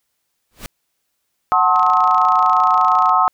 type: noise with exponential growth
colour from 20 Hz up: pink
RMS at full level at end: -26 dBFS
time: 0.51-0.66 s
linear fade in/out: 0 ms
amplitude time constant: 31 ms
type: chord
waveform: sine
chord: F# diminished seventh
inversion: none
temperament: just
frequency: 740 / 888 / 1065.6 / 1278.7 Hz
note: F#5 / A5 / C6 / Eb6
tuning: 0 / +16 / +31 / +47 cents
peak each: -17 / -19 / -16 / -15 dBFS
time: 1.52-3.28 s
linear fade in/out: 0 ms
type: click train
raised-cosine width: 0.2 ms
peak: -17 dBFS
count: 39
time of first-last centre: 1.76-3.093 s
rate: 28.5 Hz
effects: white hiss -71 dBFS RMS until 3.33 s